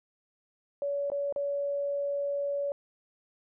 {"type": "tone with dropouts", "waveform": "sine", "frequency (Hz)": 567, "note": "C#5", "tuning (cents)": 39, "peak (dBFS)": -28, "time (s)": [0.82, 2.72], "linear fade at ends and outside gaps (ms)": 1, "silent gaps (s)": [[1.101, 1.118], [1.325, 1.361]], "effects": []}